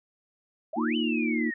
sine exponential two-way sweep, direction up then down, 587.3 to 3057 to 1825 Hz, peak -31 dBFS, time 0.73-1.54 s, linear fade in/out 5 ms, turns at 0.96 s
sine chord, Bb suspended fourth, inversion none, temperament equal, 233.1 / 311.1 / 349.2 Hz, Bb3 / Eb4 / F4, 0 / 0 / 0 cents, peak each -27 / -29 / -33 dBFS, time 0.76-1.51 s, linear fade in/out 20 ms
effects none

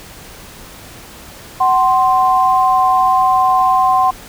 sine tone pair together, 751.9 / 1046.5 Hz, F#5 / C6, +28 / 0 cents, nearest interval tritone, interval 572 cents, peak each -12 dBFS, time 1.6-4.11 s, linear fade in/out 10 ms, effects pink hiss -36 dBFS RMS until 4.28 s

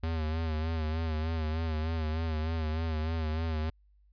square tone with vibrato, 79.7 Hz, D#2, 42 cents sharp, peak -30 dBFS, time 0.03-3.7 s, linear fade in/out 5 ms, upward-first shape sine, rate 3.3 Hz, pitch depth 56 cents each way, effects added 50 Hz sine -60 dBFS peak until 4.12 s + resampled to 11025 Hz

